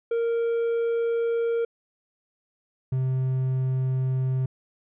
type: tone pair in turn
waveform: triangle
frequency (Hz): 464.2 / 130.26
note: A#4 / C3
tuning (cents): -7 / -7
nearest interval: octave + minor seventh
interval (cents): 2200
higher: first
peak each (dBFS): -20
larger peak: neither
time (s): 0.11-1.65 / 2.92-4.46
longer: neither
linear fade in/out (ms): 5
effects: resampled to 8000 Hz